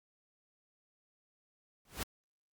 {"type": "noise with exponential growth", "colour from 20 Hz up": "pink", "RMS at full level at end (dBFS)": -33, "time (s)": [1.85, 2.03], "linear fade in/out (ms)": 2, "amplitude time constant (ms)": 38, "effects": ["Opus 48 kbps"]}